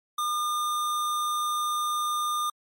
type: tone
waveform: square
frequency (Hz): 1209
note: D6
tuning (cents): +50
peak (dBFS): -26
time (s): 0.18-2.5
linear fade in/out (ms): 5
effects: MP3 64 kbps